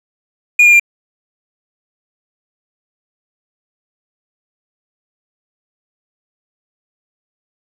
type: tone with pitch steps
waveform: triangle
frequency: 2438 / 2413 / 2388 Hz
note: D#7 / D7 / D7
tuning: -36 / +46 / +28 cents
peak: -3 dBFS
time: 0.59-0.797 s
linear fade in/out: 5 ms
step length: 69 ms
effects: none